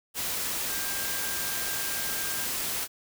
sine tone in noise, 1594 Hz, G6, 28 cents sharp, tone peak -39 dBFS, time 0.67-2.49 s, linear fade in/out 50 ms, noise white, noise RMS -31 dBFS, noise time 0.14-2.88 s, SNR -11 dB, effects none

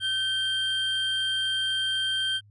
triangle tone pair together, 1540 / 3172 Hz, G6 / G7, -31 / +20 cents, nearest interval octave + minor second, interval 1251 cents, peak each -29 / -24 dBFS, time 0-2.41 s, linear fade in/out 50 ms, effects added 103 Hz sine -52 dBFS peak until 2.5 s + resampled to 24000 Hz

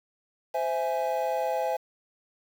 triangle chord, C augmented, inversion none, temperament equal with one note detuned, 518.1 / 659.3 / 830.6 Hz, C5 / E5 / G#5, -17 / 0 / 0 cents, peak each -28 dBFS, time 0.54-1.77 s, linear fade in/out 10 ms, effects 8-bit

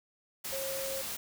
sine tone in noise, 539 Hz, C#5, 49 cents flat, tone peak -36 dBFS, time 0.52-1.02 s, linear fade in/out 10 ms, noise white, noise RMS -38 dBFS, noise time 0.44-1.17 s, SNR -1 dB, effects none

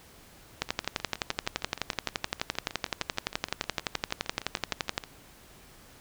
two click trains, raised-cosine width 0.2 ms, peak -21 / -9 dBFS, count 29 / 52, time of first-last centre 0.69-5.038 / 0.62-4.979 s, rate 6.44 / 11.7 Hz, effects pink hiss -54 dBFS RMS until 6 s

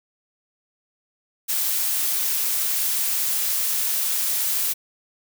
blue noise, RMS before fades -23 dBFS, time 1.48-4.74 s, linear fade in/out 20 ms, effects none

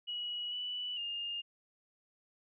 sine tone with pitch steps, 2917 / 2963 / 2823 Hz, F#7 / F#7 / F7, -25 / +2 / +18 cents, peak -36 dBFS, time 0.07-1.42 s, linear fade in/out 20 ms, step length 450 ms, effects none

